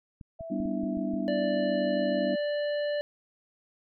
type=clicks; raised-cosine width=5 ms; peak=-31 dBFS; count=7; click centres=0.212 / 0.409 / 0.603 / 0.657 / 0.835 / 0.973 / 1.137 s
type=tone with pitch glide; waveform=sine; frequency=659.3 to 667 Hz; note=E5 to E5; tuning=0 to +20 cents; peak=-37 dBFS; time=0.39-2.34 s; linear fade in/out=10 ms; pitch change=+20 cents; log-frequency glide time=1.09-1.91 s
type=chord; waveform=sine; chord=E minor seventh; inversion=first; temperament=equal with one note detuned; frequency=196 / 246.9 / 293.7 / 326.4 Hz; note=G3 / B3 / D4 / E4; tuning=0 / 0 / 0 / -17 cents; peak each=-33 / -33 / -33 / -37 dBFS; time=0.5-2.36 s; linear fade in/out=10 ms
type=harmonic tone; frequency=587.3 Hz; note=D5; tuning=in tune; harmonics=1 / 3 / 5 / 7; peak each=-27 / -39 / -44 / -46 dBFS; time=1.28-3.01 s; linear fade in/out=0 ms
effects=none